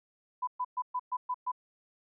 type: tone bursts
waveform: sine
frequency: 998 Hz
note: B5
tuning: 18 cents sharp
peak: -29 dBFS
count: 7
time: 0.42-1.518 s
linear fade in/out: 10 ms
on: 54 ms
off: 120 ms
effects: none